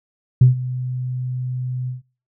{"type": "tone with ADSR envelope", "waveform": "sine", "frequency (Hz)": 126.6, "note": "B2", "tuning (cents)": 43, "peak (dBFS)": -4, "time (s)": [0.41, 2.02], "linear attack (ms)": 6, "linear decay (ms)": 130, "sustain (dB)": -18, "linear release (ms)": 140, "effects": ["noise-tail reverb RT60 0.4 s tail -26 dB re dry", "tanh soft clip ceiling -2 dBFS"]}